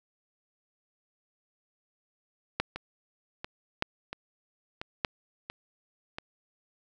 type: two click trains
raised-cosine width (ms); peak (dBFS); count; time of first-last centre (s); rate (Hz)
0.3; -10 / -20; 3 / 6; 2.6-5.048 / 2.76-6.185; 0.817 / 1.46
effects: none